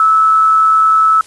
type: tone with amplitude modulation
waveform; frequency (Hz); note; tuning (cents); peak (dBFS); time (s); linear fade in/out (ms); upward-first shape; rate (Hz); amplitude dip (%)
sine; 1304; E6; -19; -5; 0-1.21; 2; sine; 150; 30
effects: white hiss -40 dBFS RMS until 1.26 s + resampled to 24000 Hz